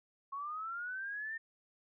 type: linear sweep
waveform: sine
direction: up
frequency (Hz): 1087 to 1821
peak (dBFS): -38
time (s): 0.32-1.38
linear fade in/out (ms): 10
effects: none